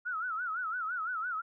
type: tone with vibrato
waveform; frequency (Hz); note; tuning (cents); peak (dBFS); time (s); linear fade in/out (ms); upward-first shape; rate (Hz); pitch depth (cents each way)
sine; 1379; F6; -22; -32; 0.05-1.42; 20; sine; 5.9; 150
effects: none